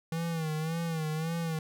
square tone with vibrato, 161.2 Hz, E3, 38 cents flat, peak -31 dBFS, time 0.12-1.59 s, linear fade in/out 2 ms, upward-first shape sine, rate 1.8 Hz, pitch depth 74 cents each way, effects none

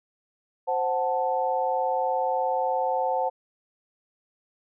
sine chord, F# diminished, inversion second, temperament equal, 523.3 / 740 / 880 Hz, C5 / F#5 / A5, 0 / 0 / 0 cents, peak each -27 dBFS, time 0.67-3.3 s, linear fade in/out 20 ms, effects none

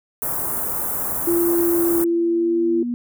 white band-stop noise, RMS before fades -24 dBFS, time 0.22-2.04 s, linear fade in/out 0 ms, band 1300 to 10000 Hz, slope 24 dB/octave
sine tone with pitch glide, 342.5 to 339.3 Hz, F4 to F4, -34 to -50 cents, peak -16 dBFS, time 1.27-2.83 s, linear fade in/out 5 ms, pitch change -16 cents, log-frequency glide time 1.63-2.08 s
sine tone with exponential growth, 241.3 Hz, B3, 40 cents flat, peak -20 dBFS, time 1.33-2.94 s, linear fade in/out 0 ms, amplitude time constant 350 ms
effects none

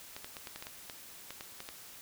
clicks, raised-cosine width 0.2 ms, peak -25 dBFS, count 12, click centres 0.165 / 0.245 / 0.368 / 0.472 / 0.56 / 0.625 / 0.669 / 0.898 / 1.306 / 1.409 / 1.604 / 1.689 s, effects white hiss -51 dBFS RMS until 2.01 s

